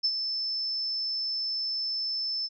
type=tone with ADSR envelope; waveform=sine; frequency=5274 Hz; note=E8; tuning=in tune; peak=-21 dBFS; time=0.03-2.49 s; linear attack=19 ms; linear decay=57 ms; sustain=-7 dB; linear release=39 ms; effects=none